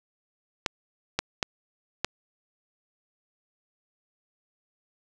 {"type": "clicks", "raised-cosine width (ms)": 0.2, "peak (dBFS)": -7, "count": 4, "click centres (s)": [0.662, 1.19, 1.428, 2.046], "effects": []}